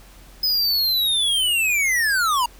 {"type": "linear sweep", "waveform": "square", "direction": "down", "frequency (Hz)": [5080, 925], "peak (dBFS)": -18, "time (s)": [0.43, 2.46], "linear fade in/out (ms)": 5, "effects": ["added 45 Hz sine -45 dBFS peak until 2.59 s", "pink hiss -49 dBFS RMS until 2.59 s"]}